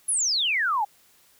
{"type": "exponential sweep", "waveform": "sine", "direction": "down", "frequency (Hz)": [11200, 784], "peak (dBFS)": -21, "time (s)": [0.08, 0.85], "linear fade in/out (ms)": 10, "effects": ["white hiss -59 dBFS RMS until 1.39 s"]}